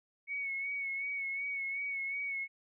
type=tone with vibrato; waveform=sine; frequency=2217 Hz; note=C#7; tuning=in tune; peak=-34 dBFS; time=0.27-2.48 s; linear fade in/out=50 ms; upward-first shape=sine; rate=2.7 Hz; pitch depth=36 cents each way; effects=none